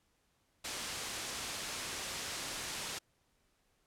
white low-pass noise, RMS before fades -41 dBFS, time 0.64-2.99 s, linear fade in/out 10 ms, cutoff 7600 Hz, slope 12 dB/octave, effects pink hiss -75 dBFS RMS until 3.86 s + low-pass 12000 Hz 12 dB/octave

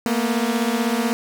sawtooth beating tone pair, 224.9 / 240.9 Hz, A3 / B3, +38 / -43 cents, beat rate 16 Hz, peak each -18 dBFS, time 0.06-1.13 s, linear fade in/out 0 ms, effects none

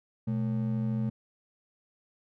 triangle ring-modulated tone, 169.6 Hz, E3, 50 cents sharp, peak -22 dBFS, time 0.27-1.1 s, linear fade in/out 10 ms, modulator 46.7 Hz, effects none

